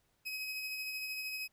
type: tone with tremolo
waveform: 30% pulse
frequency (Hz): 2540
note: D#7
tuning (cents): +35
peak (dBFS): -34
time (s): 0.25-1.48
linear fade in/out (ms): 20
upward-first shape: sine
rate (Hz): 13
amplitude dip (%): 30
effects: pink hiss -75 dBFS RMS until 1.52 s